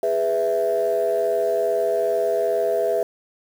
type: chord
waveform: sine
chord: E major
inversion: first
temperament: just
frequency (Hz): 412 / 494.4 / 659.3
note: G#4 / B4 / E5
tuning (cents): -14 / +2 / 0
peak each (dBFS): -23 / -23 / -20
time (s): 0.03-3.03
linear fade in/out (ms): 2
effects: tanh soft clip ceiling -12 dBFS + 7-bit